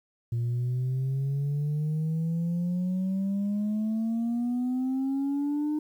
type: exponential sweep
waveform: sine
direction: up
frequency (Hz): 116.54 to 305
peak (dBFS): -23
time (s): 0.32-5.79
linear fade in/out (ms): 5
effects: tanh soft clip ceiling -24 dBFS + 10-bit